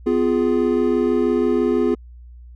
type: chord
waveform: triangle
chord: F diminished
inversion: second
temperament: equal with one note detuned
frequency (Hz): 252.3 / 349.2 / 415.3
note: Cb4 / F4 / Ab4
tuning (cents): +37 / 0 / 0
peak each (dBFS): -18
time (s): 0.06-1.95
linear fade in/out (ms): 10
effects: added 60 Hz sine -38 dBFS peak until 2.55 s